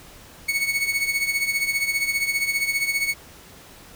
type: tone with tremolo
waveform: 40% pulse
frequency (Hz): 2217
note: C#7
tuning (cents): 0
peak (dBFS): -17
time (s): 0.48-3.14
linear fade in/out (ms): 10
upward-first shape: triangle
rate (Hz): 15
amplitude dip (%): 75
effects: pink hiss -46 dBFS RMS until 3.95 s